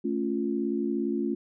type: chord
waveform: sine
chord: A augmented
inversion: none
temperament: equal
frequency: 220 / 277.2 / 349.2 Hz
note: A3 / C#4 / E#4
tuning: 0 / 0 / 0 cents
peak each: -30 dBFS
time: 0.04-1.35 s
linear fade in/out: 10 ms
effects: none